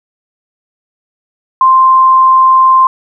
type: tone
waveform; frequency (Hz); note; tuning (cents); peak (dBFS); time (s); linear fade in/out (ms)
sine; 1046.5; C6; 0; -3; 1.61-2.87; 2
effects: none